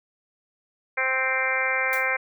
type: harmonic tone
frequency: 261.6 Hz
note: C4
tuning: in tune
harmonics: 2 / 3 / 4 / 5 / 6 / 7 / 8 / 9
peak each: -31 / -34 / -33 / -34 / -28 / -32 / -26 / -29 dBFS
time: 0.97-2.17 s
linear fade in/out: 10 ms
type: noise with exponential decay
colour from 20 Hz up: blue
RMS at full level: -32 dBFS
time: 1.93-2.11 s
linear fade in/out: 0 ms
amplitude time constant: 37 ms
effects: none